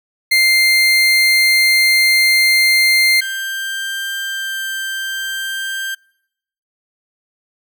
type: tone pair in turn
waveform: 30% pulse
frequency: 2100 / 1574.9 Hz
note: C7 / G6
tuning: +6 / +8 cents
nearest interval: perfect fourth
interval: 498 cents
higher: first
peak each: -7 / -18 dBFS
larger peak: first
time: 0.31-3.21 / 3.21-5.95 s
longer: first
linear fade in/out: 10 ms
effects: noise-tail reverb RT60 0.8 s tail -26 dB re dry